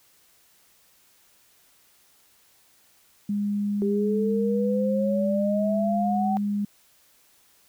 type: tone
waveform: sine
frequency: 204.5 Hz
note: G#3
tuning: 26 cents flat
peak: -23 dBFS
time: 3.29-6.65 s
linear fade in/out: 5 ms
type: exponential sweep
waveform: sine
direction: up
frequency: 394.9 to 769 Hz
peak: -24 dBFS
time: 3.82-6.37 s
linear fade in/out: 0 ms
effects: white hiss -60 dBFS RMS until 7.68 s